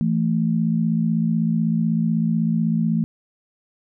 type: tone pair together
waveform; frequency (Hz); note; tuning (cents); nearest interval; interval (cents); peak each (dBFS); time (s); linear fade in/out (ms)
sine; 166.37 / 222.4; E3 / A3; +16 / +19; perfect fourth; 503; -20; 0.01-3.04; 0
effects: none